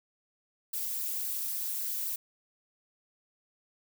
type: noise with flanger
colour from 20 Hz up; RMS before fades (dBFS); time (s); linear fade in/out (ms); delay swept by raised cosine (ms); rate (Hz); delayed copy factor
violet; -34; 0.73-2.16; 5; 0.29 to 3.49; 3.7; -0.6
effects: none